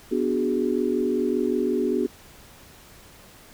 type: chord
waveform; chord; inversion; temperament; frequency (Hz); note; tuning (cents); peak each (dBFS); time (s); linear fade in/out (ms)
sine; G# half-diminished seventh; first; equal; 246.9 / 293.7 / 370 / 415.3; B3 / D4 / F#4 / G#4; 0 / 0 / 0 / 0; -26 / -28 / -25 / -27; 0.11-2.07; 10
effects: pink hiss -49 dBFS RMS until 3.53 s